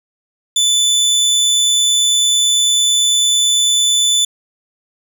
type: tone with amplitude modulation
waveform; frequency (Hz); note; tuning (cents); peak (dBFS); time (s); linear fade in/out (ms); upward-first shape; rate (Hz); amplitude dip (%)
25% pulse; 3500; A7; -10; -6; 0.56-4.25; 5; sine; 129; 25
effects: none